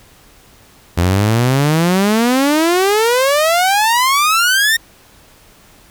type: exponential sweep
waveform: sawtooth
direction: up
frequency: 84 to 1858 Hz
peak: -7 dBFS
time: 0.97-4.77 s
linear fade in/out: 10 ms
effects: pink hiss -46 dBFS RMS until 5.9 s